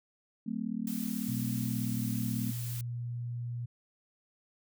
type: chord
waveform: sine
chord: F# diminished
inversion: none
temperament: equal with one note detuned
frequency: 185 / 223.3 / 261.6 Hz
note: F#3 / A3 / C4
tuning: 0 / +26 / 0 cents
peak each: -39 / -34 / -39 dBFS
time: 0.46-2.52 s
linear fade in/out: 10 ms
type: noise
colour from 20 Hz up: blue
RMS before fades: -43 dBFS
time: 0.87-2.81 s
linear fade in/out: 2 ms
type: tone with pitch glide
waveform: sine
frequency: 123.47 to 119.82 Hz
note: B2 to A#2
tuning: 0 to +48 cents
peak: -34 dBFS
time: 1.28-3.66 s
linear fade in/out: 10 ms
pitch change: -52 cents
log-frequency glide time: 1.59-1.99 s
effects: none